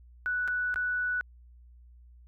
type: tone with dropouts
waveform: sine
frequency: 1480 Hz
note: F#6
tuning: in tune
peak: -27 dBFS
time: 0.26-1.21 s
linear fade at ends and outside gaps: 0 ms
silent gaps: 0.477-0.482 / 0.742-0.759 s
effects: added 60 Hz sine -51 dBFS peak until 2.27 s